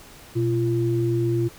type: tone pair together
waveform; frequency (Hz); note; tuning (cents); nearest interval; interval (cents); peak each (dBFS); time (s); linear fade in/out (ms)
sine; 121.62 / 342.9; B2 / F4; -26 / -32; octave + tritone; 1794; -22; 0.35-1.49; 20
effects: pink hiss -46 dBFS RMS until 1.58 s